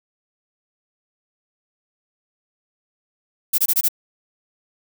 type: noise bursts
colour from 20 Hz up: violet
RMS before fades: -17 dBFS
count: 5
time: 3.53-3.887 s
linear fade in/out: 10 ms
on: 53 ms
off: 23 ms
effects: none